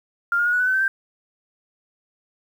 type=tone with pitch steps; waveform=sine; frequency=1398 / 1421.6 / 1445.6 / 1470 / 1494.9 / 1520.1 / 1545.8 / 1571.9 Hz; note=F6 / F6 / F#6 / F#6 / F#6 / F#6 / G6 / G6; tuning=+1 / +30 / -41 / -12 / +17 / +46 / -25 / +4 cents; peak=-17 dBFS; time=0.32-0.88 s; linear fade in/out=2 ms; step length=70 ms; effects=8-bit